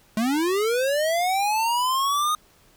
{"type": "linear sweep", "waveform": "square", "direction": "up", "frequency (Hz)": [210, 1244.5], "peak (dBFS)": -21, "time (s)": [0.17, 2.35], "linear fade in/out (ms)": 2, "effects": ["pink hiss -57 dBFS RMS until 2.76 s"]}